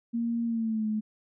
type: tone with pitch glide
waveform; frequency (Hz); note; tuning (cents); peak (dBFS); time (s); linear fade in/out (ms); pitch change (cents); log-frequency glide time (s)
sine; 233.1 to 215; A#3 to A3; 0 to -40; -26; 0.13-1.01; 20; -140; 0.45-0.87
effects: none